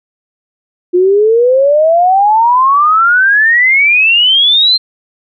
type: exponential sweep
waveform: sine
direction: up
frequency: 350.8 to 4186 Hz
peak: -5 dBFS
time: 0.93-4.78 s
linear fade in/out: 20 ms
effects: none